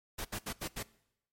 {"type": "noise bursts at uneven times", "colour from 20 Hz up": "pink", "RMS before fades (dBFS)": -38, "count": 5, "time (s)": [[0.18, 0.25], [0.32, 0.39], [0.46, 0.53], [0.61, 0.68], [0.76, 0.83]], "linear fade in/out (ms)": 10, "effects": ["noise-tail reverb RT60 0.8 s tail -21 dB re dry", "MP3 64 kbps"]}